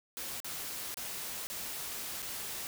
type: noise with dropouts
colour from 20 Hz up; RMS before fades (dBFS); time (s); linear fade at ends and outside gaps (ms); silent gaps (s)
white; -40; 0.17-2.67; 0; 0.402-0.445 / 0.943-0.971 / 1.47-1.5 / 2.221-2.226
effects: none